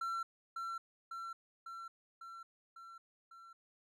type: tone with echo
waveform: triangle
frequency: 1353 Hz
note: E6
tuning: 45 cents sharp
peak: -34 dBFS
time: 0.01-0.23 s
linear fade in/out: 5 ms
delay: 550 ms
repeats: 6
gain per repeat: -3 dB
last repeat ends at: 3.53 s
effects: none